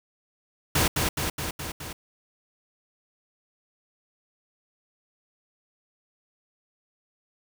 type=noise with echo; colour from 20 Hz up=pink; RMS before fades=-22 dBFS; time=0.75-0.88 s; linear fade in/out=5 ms; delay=210 ms; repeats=5; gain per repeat=-3 dB; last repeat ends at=1.93 s; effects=none

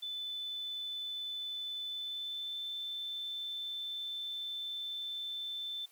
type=tone with pitch glide; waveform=sine; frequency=3508 to 3536 Hz; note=A7 to A7; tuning=-6 to +8 cents; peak=-37 dBFS; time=0.02-5.86 s; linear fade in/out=10 ms; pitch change=+14 cents; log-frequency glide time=1.88-2.61 s; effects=white hiss -64 dBFS RMS until 5.91 s + high-pass 400 Hz 12 dB/octave

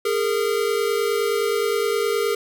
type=tone pair together; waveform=square; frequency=409.4 / 459 Hz; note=G#4 / A#4; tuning=-25 / -27 cents; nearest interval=major second; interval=198 cents; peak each=-23 / -23 dBFS; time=0.05-2.35 s; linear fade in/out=5 ms; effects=none

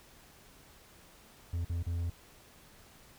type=tone with dropouts; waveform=triangle; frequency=85.5 Hz; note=F2; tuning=36 cents flat; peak=-29 dBFS; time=1.53-2.1 s; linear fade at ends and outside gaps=5 ms; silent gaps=1.648-1.696 / 1.828-1.865 s; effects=pink hiss -58 dBFS RMS until 3.18 s

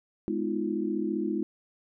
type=chord; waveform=sine; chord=F half-diminished seventh; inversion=first; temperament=just; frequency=209.5 / 251.4 / 314.3 / 349.2 Hz; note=Ab3 / Cb4 / Eb4 / F4; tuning=+15 / +31 / +18 / 0 cents; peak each=-32 / -36 / -31 / -32 dBFS; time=0.28-1.43 s; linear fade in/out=0 ms; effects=none

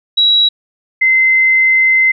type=tone pair in turn; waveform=sine; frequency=3882 / 2065 Hz; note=B7 / C7; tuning=-31 / -23 cents; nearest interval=major seventh; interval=1092 cents; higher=first; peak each=-7 dBFS; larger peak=neither; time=0.17-0.49 / 1.01-2.12 s; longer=second; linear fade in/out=10 ms; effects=none

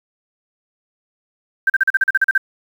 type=tone bursts; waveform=sine; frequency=1568 Hz; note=G6; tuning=in tune; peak=-10 dBFS; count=11; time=1.67-2.379 s; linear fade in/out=5 ms; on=29 ms; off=39 ms; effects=7-bit

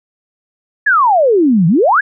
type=exponential two-way sweep; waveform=sine; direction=down then up; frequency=1760 to 155.56 to 1760 Hz; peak=-7 dBFS; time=0.86-2.01 s; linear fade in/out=10 ms; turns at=1.67 s; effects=none

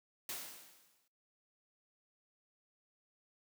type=noise with exponential decay; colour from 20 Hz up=white; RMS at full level=-40 dBFS; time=0.29-1.08 s; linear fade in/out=2 ms; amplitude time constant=170 ms; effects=noise-tail reverb RT60 0.5 s tail -24 dB re dry + high-pass 150 Hz 12 dB/octave

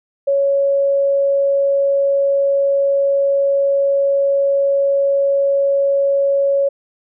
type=tone; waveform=sine; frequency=556 Hz; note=C#5; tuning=5 cents sharp; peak=-12 dBFS; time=0.27-6.69 s; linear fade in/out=10 ms; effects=none

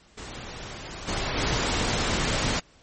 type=noise with level steps; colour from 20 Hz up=pink; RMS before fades=-38 / -28 / -25 dBFS; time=0.17-2.6 s; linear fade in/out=10 ms; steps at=1.07 / 1.36 s; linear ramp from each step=20 ms; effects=pink hiss -57 dBFS RMS until 2.82 s + MP3 32 kbps

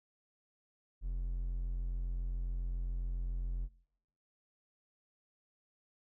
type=tone; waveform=triangle; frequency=43.65 Hz; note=F1; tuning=in tune; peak=-32 dBFS; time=1.01-3.69 s; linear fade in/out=50 ms; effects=noise-tail reverb RT60 0.8 s tail -24 dB re dry

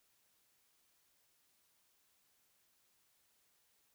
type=silence; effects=white hiss -75 dBFS RMS until 3.94 s

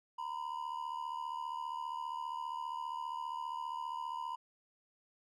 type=ring-modulated tone; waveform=triangle; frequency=970 Hz; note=B5; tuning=31 cents flat; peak=-33 dBFS; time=0.18-4.36 s; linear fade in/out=10 ms; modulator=37.5 Hz; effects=none

